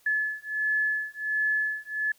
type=beating tone pair; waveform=sine; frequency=1719 / 1720.4 Hz; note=A6 / A6; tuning=-41 / -39 cents; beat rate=1.4 Hz; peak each=-28 / -28 dBFS; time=0.06-2.12 s; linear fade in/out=5 ms; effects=white hiss -62 dBFS RMS until 2.18 s